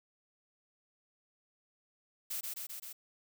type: noise with echo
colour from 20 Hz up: blue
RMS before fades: -38 dBFS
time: 2.3-2.41 s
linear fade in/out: 10 ms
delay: 130 ms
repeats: 4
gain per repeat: -2 dB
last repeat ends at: 2.93 s
effects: none